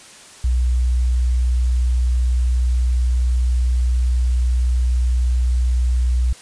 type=tone; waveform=sine; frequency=61.74 Hz; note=B1; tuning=in tune; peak=-14 dBFS; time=0.44-6.33 s; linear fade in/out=5 ms; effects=white hiss -42 dBFS RMS until 6.41 s + resampled to 22050 Hz